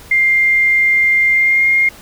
sine tone with pitch glide, 2100 to 2127 Hz, C7 to C7, +6 to +28 cents, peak -9 dBFS, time 0.11-1.89 s, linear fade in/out 5 ms, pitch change +22 cents, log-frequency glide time 1.29-1.65 s, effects pink hiss -39 dBFS RMS until 2.01 s

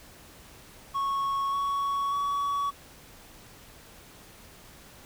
triangle tone with pitch steps, 1103 / 1116.5 / 1130.1 Hz, C#6 / C#6 / C#6, -9 / +12 / +33 cents, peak -24 dBFS, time 0.94-2.71 s, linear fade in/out 20 ms, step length 590 ms, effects pink hiss -51 dBFS RMS until 5.05 s

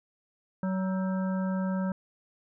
harmonic tone with a mistuned harmonic, 188.2 Hz, F#3, 30 cents sharp, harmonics 1 / 3 / 5 / 7 / 8, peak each -27 / -37 / -41 / -44 / -45 dBFS, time 0.63-1.92 s, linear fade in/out 2 ms, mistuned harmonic 8, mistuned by +78 cents, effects none

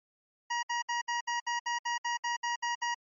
25% pulse tone bursts, 952 Hz, A#5, 36 cents sharp, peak -26 dBFS, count 13, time 0.5-2.946 s, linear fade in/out 10 ms, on 130 ms, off 63 ms, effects MP3 32 kbps

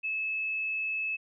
sine tone, 2600 Hz, E7, 24 cents flat, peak -29 dBFS, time 0.03-1.17 s, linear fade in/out 20 ms, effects none

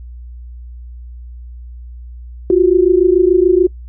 sine tone pair together, 349.2 / 376.1 Hz, F4 / F#4, 0 / +28 cents, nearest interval minor second, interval 128 cents, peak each -10 dBFS, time 2.5-3.67 s, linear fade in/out 2 ms, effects noise-tail reverb RT60 0.1 s tail -23 dB re dry + added 60 Hz sine -29 dBFS peak until 3.88 s

